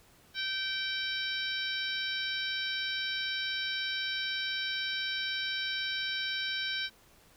harmonic tone, 774 Hz, G5, 22 cents flat, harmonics 2 / 3 / 4 / 5 / 6 / 7, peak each -36 / -40 / -38 / -37 / -43 / -42 dBFS, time 0.34-6.9 s, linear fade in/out 50 ms, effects pink hiss -61 dBFS RMS until 7.36 s

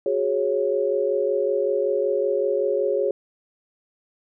sine chord, F# suspended second, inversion none, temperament equal with one note detuned, 370 / 415.3 / 549.9 Hz, F#4 / G#4 / C#5, 0 / 0 / -14 cents, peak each -26 / -23 / -23 dBFS, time 0.06-3.11 s, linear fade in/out 2 ms, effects none

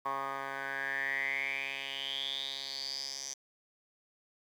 10% pulse tone with band-pass filter sweep, 136.6 Hz, C#3, 25 cents flat, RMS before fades -37 dBFS, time 0.05-3.34 s, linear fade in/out 10 ms, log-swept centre 1100 to 5900 Hz, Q 8.9, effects 10-bit

